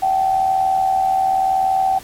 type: tone with amplitude modulation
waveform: sine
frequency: 766 Hz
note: G5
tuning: 40 cents flat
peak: -11 dBFS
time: 0.02-1.99 s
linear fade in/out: 10 ms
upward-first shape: sine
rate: 80.9 Hz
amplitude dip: 55%
effects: pink hiss -39 dBFS RMS until 2.03 s + MP3 64 kbps